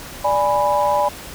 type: chord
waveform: sine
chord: G# diminished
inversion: second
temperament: equal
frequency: 587.3 / 830.6 / 987.8 Hz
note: D5 / G#5 / B5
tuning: 0 / 0 / 0 cents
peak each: -19 dBFS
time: 0.24-1.09 s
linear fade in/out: 10 ms
effects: pink hiss -35 dBFS RMS until 1.34 s